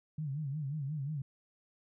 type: tone with vibrato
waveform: sine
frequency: 145.1 Hz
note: D3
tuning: 21 cents flat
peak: -34 dBFS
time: 0.18-1.22 s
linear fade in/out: 5 ms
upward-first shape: sine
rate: 5.6 Hz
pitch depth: 140 cents each way
effects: none